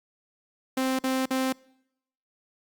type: tone bursts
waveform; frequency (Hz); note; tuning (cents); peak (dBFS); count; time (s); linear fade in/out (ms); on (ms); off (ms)
sawtooth; 261.6; C4; 0; -20; 3; 0.77-1.526; 5; 220; 48
effects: noise-tail reverb RT60 0.8 s tail -25 dB re dry + Opus 48 kbps